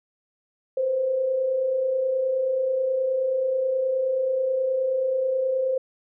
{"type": "tone pair together", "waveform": "sine", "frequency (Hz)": [493.9, 523.3], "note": ["B4", "C5"], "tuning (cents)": [0, 0], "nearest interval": "minor second", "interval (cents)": 100, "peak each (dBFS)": [-33, -21], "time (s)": [0.77, 5.78], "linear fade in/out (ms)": 5, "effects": []}